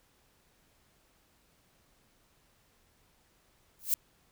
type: noise with exponential growth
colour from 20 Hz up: violet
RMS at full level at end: -23 dBFS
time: 3.79-3.94 s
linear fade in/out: 2 ms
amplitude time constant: 32 ms
effects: pink hiss -68 dBFS RMS until 4.31 s